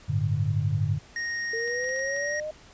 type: chord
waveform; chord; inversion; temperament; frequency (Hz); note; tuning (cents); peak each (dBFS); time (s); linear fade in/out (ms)
sine; G suspended second; none; equal; 98 / 110 / 146.83; G2 / A2 / D3; 0 / 0 / 0; -27; 0.08-0.99; 20
type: tone with pitch glide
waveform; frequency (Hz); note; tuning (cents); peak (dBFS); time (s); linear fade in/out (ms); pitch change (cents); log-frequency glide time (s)
square; 1864.7 to 1878.8; A#6 to A#6; 0 to +13; -29; 1.16-2.4; 2; +13; 1.67-1.89
type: linear sweep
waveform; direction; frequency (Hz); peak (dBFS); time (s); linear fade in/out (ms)
sine; up; 449.8 to 622.3; -30; 1.53-2.51; 5
type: clicks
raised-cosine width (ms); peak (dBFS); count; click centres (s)
0.2; -30; 6; 1.677 / 1.843 / 1.891 / 1.962 / 1.993 / 2.164
effects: pink hiss -52 dBFS RMS until 2.73 s + resampled to 16000 Hz